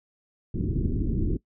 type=low-pass noise; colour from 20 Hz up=pink; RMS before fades=-26 dBFS; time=0.54-1.37 s; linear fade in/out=5 ms; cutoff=370 Hz; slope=48 dB/octave; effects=noise-tail reverb RT60 0.1 s tail -20 dB re dry